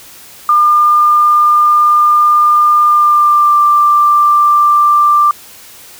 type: tone with pitch glide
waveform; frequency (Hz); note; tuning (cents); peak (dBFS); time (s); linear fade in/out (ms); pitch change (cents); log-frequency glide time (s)
sine; 1203 to 1182.3; D6 to D6; +41 to +11; -5; 0.49-5.31; 2; -30; 2.87-3.57
effects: white hiss -36 dBFS RMS until 5.99 s